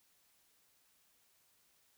silence, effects white hiss -72 dBFS RMS until 1.97 s

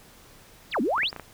sine exponential two-way sweep, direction down then up, 5510 to 207.7 to 5510 Hz, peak -22 dBFS, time 0.71-1.11 s, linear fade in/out 50 ms, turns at 0.81 s
clicks, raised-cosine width 0.5 ms, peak -21 dBFS, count 5, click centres 0.981 / 1.033 / 1.129 / 1.163 / 1.197 s
effects pink hiss -52 dBFS RMS until 1.33 s

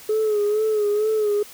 sine tone with vibrato, 424.3 Hz, G#4, 37 cents sharp, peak -16 dBFS, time 0.09-1.43 s, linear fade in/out 5 ms, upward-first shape sine, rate 2.2 Hz, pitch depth 54 cents each way, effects tanh soft clip ceiling -15 dBFS + white hiss -43 dBFS RMS until 1.53 s

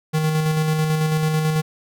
square tone with tremolo, 156.1 Hz, D#3, 6 cents sharp, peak -17 dBFS, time 0.13-1.62 s, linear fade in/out 20 ms, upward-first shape square, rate 9.1 Hz, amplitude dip 30%, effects none

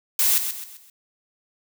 blue noise with echo, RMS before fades -19 dBFS, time 0.19-0.38 s, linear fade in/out 2 ms, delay 130 ms, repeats 4, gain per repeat -8 dB, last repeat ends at 0.9 s, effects none

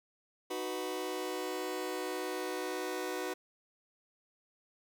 sawtooth chord, B major, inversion first, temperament just, 308.7 / 370.4 / 493.9 Hz, D#4 / F#4 / B4, -14 / +2 / 0 cents, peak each -38 / -34 / -36 dBFS, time 0.5-3.34 s, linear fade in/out 10 ms, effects none

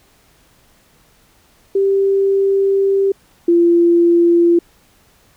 sine tone pair in turn, 392 / 342.5 Hz, G4 / F4, 0 / -34 cents, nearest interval major second, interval 234 cents, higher first, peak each -11 / -8 dBFS, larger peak second, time 1.75-3.12 / 3.48-4.59 s, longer first, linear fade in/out 5 ms, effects pink hiss -53 dBFS RMS until 5.36 s

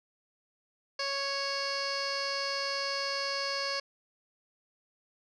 15% pulse tone with low-pass filter, 554 Hz, C#5, 1 cent flat, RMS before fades -33 dBFS, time 0.99-3.8 s, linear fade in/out 5 ms, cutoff 4600 Hz, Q 7.7, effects none

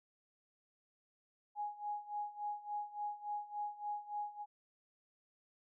sine tone with tremolo, 830.6 Hz, G#5, in tune, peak -36 dBFS, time 1.55-4.46 s, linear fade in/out 50 ms, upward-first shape sine, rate 3.5 Hz, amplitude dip 85%, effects none

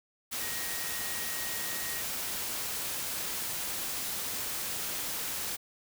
sine tone in noise, 1882 Hz, A#6, 16 cents sharp, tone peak -42 dBFS, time 0.4-2.02 s, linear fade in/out 20 ms, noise white, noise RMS -35 dBFS, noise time 0.31-5.57 s, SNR -10 dB, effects none

